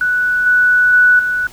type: tone with level steps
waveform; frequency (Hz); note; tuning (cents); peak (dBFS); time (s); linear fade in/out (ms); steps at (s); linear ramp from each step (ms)
sine; 1480; F#6; 0; -12 / -8 / -6 / -14; 0.01-1.47; 2; 0.46 / 0.93 / 1.19; 5
effects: pink hiss -40 dBFS RMS until 1.52 s